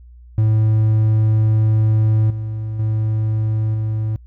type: tone with level steps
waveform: triangle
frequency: 109 Hz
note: A2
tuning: 16 cents flat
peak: -10 / -20 / -14 / -16 dBFS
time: 0.38-4.16 s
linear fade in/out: 0 ms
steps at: 2.3 / 2.79 / 3.74 s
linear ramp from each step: 5 ms
effects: noise-tail reverb RT60 0.1 s tail -25 dB re dry + added 60 Hz sine -39 dBFS peak until 4.26 s